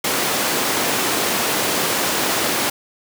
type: high-pass noise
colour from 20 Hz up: pink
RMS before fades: -20 dBFS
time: 0.04-2.7 s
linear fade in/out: 5 ms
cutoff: 270 Hz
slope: 12 dB/octave
effects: none